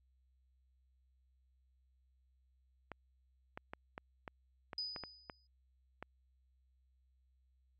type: clicks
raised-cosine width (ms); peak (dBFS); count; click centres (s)
0.5; -29; 10; 2.917 / 3.575 / 3.735 / 3.979 / 4.278 / 4.732 / 4.962 / 5.037 / 5.298 / 6.026
type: tone with exponential decay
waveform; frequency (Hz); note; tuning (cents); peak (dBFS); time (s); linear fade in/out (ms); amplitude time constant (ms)
sine; 4978; D#8; 0; -36; 4.78-5.47; 2; 150
effects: added 64 Hz sine -70 dBFS peak until 7.79 s